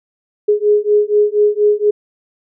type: beating tone pair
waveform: sine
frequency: 415.3 / 419.5 Hz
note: G#4 / G#4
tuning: 0 / +17 cents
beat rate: 4.2 Hz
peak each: -13 dBFS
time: 0.48-1.91 s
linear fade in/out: 10 ms
effects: none